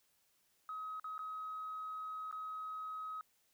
sine tone with dropouts, 1270 Hz, D#6, 35 cents sharp, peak -40 dBFS, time 0.69-3.21 s, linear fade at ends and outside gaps 1 ms, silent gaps 0.998-1.043 / 1.18-1.191 / 2.313-2.326 s, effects tanh soft clip ceiling -36 dBFS + white hiss -75 dBFS RMS until 3.53 s

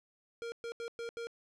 square tone bursts at uneven times, 466.2 Hz, A#4, in tune, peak -39 dBFS, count 5, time 0.42-0.52 / 0.64-0.72 / 0.8-0.88 / 0.99-1.09 / 1.17-1.27 s, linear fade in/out 0 ms, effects low-pass 6000 Hz 12 dB/octave

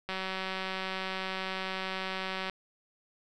click train, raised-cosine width 0.3 ms, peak -19 dBFS, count 456, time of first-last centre 0.09-2.497 s, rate 189 Hz, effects none

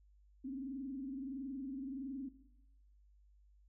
sine tone with frequency modulation, 269.1 Hz, C4, 49 cents sharp, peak -40 dBFS, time 0.44-2.29 s, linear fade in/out 10 ms, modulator 21.5 Hz, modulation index 0.87, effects noise-tail reverb RT60 0.9 s tail -17 dB re dry + added 50 Hz sine -63 dBFS peak until 3.68 s

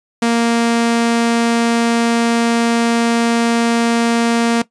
sawtooth tone, 232.9 Hz, A#3, 1 cent flat, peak -8 dBFS, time 0.22-4.62 s, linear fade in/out 5 ms, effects noise-tail reverb RT60 0.1 s tail -17 dB re dry + resampled to 22050 Hz

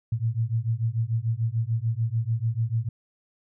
sine beating tone pair, 110.8 / 117.6 Hz, A2 / A#2, +13 / +16 cents, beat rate 6.8 Hz, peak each -26 dBFS, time 0.12-2.89 s, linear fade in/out 5 ms, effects none

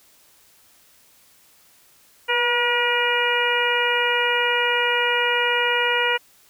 harmonic tone with a mistuned harmonic, 479.5 Hz, A#4, 49 cents sharp, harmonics 1 / 2 / 3 / 4 / 5 / 6, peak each -25 / -25 / -25 / -25 / -25 / -25 dBFS, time 2.28-6.18 s, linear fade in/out 20 ms, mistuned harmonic 1, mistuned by +27 cents, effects white hiss -55 dBFS RMS until 6.49 s

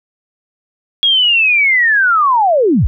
sine linear sweep, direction down, 3322 to 39.38 Hz, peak -8 dBFS, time 1.03-2.87 s, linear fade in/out 0 ms, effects none

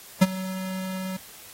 square tone with ADSR envelope, 187.8 Hz, F#3, 26 cents sharp, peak -11 dBFS, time 0.21-1.17 s, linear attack 13 ms, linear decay 34 ms, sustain -19 dB, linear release 7 ms, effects white hiss -46 dBFS RMS until 1.53 s + AAC 48 kbps

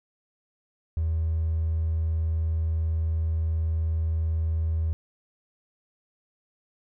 triangle tone with hard clipping, 80.7 Hz, E2, 36 cents flat, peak -23 dBFS, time 0.97-4.93 s, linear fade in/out 0 ms, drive 3 dB, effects none

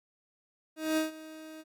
30% pulse tone with ADSR envelope, 314.4 Hz, D#4, 18 cents sharp, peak -22 dBFS, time 0.76-1.64 s, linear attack 210 ms, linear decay 140 ms, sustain -19 dB, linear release 39 ms, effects MP3 96 kbps

